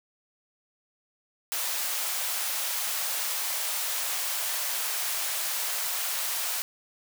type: high-pass noise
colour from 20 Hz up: white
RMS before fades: -30 dBFS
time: 1.52-6.62 s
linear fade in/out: 0 ms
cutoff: 570 Hz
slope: 24 dB/octave
effects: none